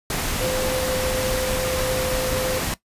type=tone in noise; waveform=sine; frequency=515 Hz; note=C5; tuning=28 cents flat; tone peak=-24 dBFS; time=0.41-2.59 s; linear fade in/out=2 ms; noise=pink; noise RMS=-25 dBFS; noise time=0.1-2.74 s; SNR=-2 dB; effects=noise-tail reverb RT60 0.1 s tail -17 dB re dry + resampled to 32000 Hz